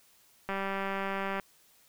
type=click train; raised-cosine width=0.5 ms; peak=-19 dBFS; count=178; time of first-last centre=0.49-1.398 s; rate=195 Hz; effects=white hiss -63 dBFS RMS until 1.88 s